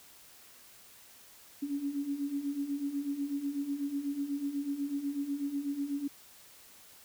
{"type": "beating tone pair", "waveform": "sine", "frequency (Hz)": [277.2, 285.3], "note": ["C#4", "C#4"], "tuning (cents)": [0, 50], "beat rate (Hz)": 8.1, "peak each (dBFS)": [-38, -33], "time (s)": [1.62, 6.08], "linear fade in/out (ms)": 10, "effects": ["white hiss -56 dBFS RMS until 7.04 s"]}